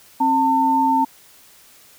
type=tone pair together; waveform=sine; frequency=267.2 / 898.8 Hz; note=C4 / A5; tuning=+36 / +37 cents; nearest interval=octave + major sixth; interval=2101 cents; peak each=-20 / -15 dBFS; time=0.2-1.05 s; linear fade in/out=10 ms; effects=white hiss -49 dBFS RMS until 1.98 s